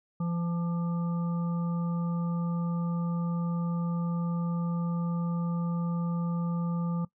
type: harmonic tone with a mistuned harmonic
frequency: 170.6 Hz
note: F3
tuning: 40 cents flat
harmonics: 1 / 3 / 5 / 7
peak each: -27 / -44 / -46 / -43 dBFS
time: 0.2-7.05 s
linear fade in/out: 5 ms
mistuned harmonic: 5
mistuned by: +42 cents
effects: noise-tail reverb RT60 0.1 s tail -20 dB re dry